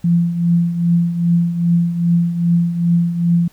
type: tone with tremolo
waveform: sine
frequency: 171.2 Hz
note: F3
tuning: 34 cents flat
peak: -9 dBFS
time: 0.04-3.48 s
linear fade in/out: 5 ms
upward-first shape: triangle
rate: 2.5 Hz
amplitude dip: 70%
effects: pink hiss -52 dBFS RMS until 3.52 s